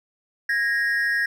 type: ring-modulated tone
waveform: triangle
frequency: 1760 Hz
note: A6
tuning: in tune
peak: -15 dBFS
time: 0.49-1.26 s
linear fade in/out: 5 ms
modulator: 116 Hz
effects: none